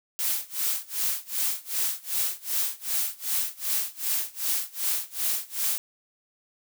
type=noise with tremolo; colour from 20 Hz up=blue; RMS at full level=-25 dBFS; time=0.19-5.78 s; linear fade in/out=0 ms; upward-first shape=sine; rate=2.6 Hz; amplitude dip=95%; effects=none